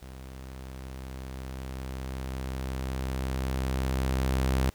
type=tone with level ramp; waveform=sawtooth; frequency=65.41 Hz; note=C2; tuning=in tune; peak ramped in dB=-38 to -19 dBFS; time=0.02-4.7 s; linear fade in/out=0 ms; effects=pink hiss -58 dBFS RMS until 4.74 s